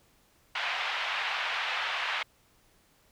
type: band-pass noise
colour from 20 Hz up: white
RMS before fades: -32 dBFS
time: 0.55-2.23 s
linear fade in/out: 5 ms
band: 730 to 3100 Hz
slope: 24 dB/octave
effects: pink hiss -65 dBFS RMS until 3.11 s